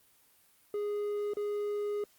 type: tone with dropouts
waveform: triangle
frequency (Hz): 413.6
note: G#4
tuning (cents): -7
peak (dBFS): -29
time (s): 0.74-2.04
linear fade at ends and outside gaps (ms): 2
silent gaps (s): 1.336-1.369
effects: white hiss -65 dBFS RMS until 2.18 s + Opus 32 kbps